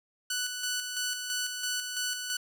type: tone with tremolo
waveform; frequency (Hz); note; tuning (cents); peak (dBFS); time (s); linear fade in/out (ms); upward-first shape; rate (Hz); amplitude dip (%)
10% pulse; 1485; F#6; +6; -21; 0.3-2.37; 5; square; 3; 45
effects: none